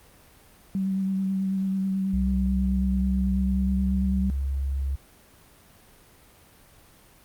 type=tone with vibrato; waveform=sine; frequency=191.8 Hz; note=G3; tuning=37 cents flat; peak=-23 dBFS; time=0.75-4.3 s; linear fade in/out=0 ms; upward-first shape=sine; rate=9.2 Hz; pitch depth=17 cents each way
type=tone with pitch glide; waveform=sine; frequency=64 to 68.2 Hz; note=C2 to C#2; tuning=-38 to -28 cents; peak=-24 dBFS; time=2.13-4.96 s; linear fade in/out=10 ms; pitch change=+110 cents; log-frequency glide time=3.05-4 s
effects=pink hiss -54 dBFS RMS until 7.24 s + Opus 32 kbps